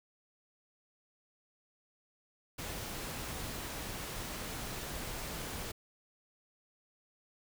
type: noise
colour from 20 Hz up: pink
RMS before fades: -41 dBFS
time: 2.58-5.72 s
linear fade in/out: 10 ms
effects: none